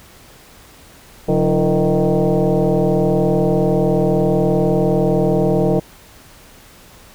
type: tone with frequency modulation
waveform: sine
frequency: 138.59 Hz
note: C#3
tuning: in tune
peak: -12 dBFS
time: 1.28-5.8 s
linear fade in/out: 10 ms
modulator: 159 Hz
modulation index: 3.3
effects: pink hiss -44 dBFS RMS until 7.14 s